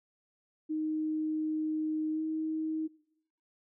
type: tone with pitch glide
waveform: sine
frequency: 311.1 to 315.4 Hz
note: D#4 to D#4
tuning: 0 to +24 cents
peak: -30 dBFS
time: 0.69-2.88 s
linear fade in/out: 20 ms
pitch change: +24 cents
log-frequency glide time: 2.12-2.21 s
effects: noise-tail reverb RT60 0.8 s tail -22 dB re dry